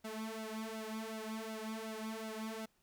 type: tone with flanger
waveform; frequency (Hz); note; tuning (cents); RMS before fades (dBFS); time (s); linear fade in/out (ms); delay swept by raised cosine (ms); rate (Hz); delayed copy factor
sawtooth; 220; A3; 0; -43; 0.04-2.66; 10; 1.4 to 3.7; 2.7; +0.85
effects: pink hiss -75 dBFS RMS until 2.82 s